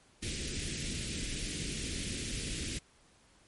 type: band-stop noise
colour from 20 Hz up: pink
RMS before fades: -37 dBFS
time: 0.22-2.79 s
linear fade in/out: 10 ms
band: 400 to 2100 Hz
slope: 24 dB/octave
effects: pink hiss -64 dBFS RMS until 3.47 s + MP3 48 kbps